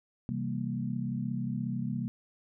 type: chord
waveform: sine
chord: C dominant seventh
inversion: none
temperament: equal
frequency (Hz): 130.81 / 164.81 / 196 / 233.1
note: C3 / E3 / G3 / Bb3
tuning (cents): 0 / 0 / 0 / 0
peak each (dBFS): -35 / -40 / -36 / -35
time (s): 0.29-2.08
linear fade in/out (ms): 0
effects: none